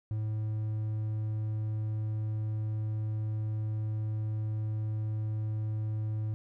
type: tone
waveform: triangle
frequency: 108.1 Hz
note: A2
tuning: 30 cents flat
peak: -28 dBFS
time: 0.11-6.34 s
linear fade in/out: 0 ms
effects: none